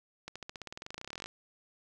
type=accelerating click train; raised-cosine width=0.2 ms; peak=-24 dBFS; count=25; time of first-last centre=0.28-1.26 s; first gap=76 ms; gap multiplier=0.94; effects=none